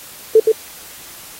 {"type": "tone with echo", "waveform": "sine", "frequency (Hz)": 441.5, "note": "A4", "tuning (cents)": 6, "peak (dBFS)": -4, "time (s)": [0.35, 0.4], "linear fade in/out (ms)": 5, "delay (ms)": 120, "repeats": 1, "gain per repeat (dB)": -4, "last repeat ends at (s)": 0.52, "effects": ["white hiss -37 dBFS RMS until 1.39 s", "AAC 48 kbps"]}